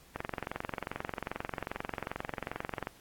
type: click train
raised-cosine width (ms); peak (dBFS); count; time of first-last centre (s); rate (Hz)
0.5; -19; 62; 0.16-2.871; 22.5
effects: pink hiss -59 dBFS RMS until 3 s + AAC 64 kbps